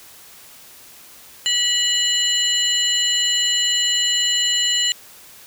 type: tone cluster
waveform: sine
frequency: 1944 / 2941 / 4092 / 7190 Hz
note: B6 / F#7 / C8 / A8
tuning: -28 / -11 / -39 / +36 cents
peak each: -27 / -18 / -25 / -23 dBFS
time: 1.46-4.92 s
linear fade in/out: 0 ms
effects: white hiss -44 dBFS RMS until 5.46 s